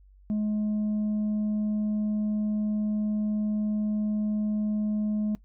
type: tone with tanh clipping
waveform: sine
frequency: 211.5 Hz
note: G#3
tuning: 32 cents sharp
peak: -25 dBFS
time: 0.3-5.35 s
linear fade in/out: 0 ms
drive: 2 dB
effects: noise-tail reverb RT60 0.1 s tail -20 dB re dry + added 48 Hz sine -52 dBFS peak until 5.44 s